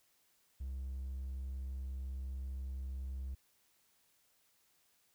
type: tone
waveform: triangle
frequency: 65.8 Hz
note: C2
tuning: 10 cents sharp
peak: -36 dBFS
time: 0.6-3.35 s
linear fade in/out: 10 ms
effects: tanh soft clip ceiling -33 dBFS + white hiss -73 dBFS RMS until 5.14 s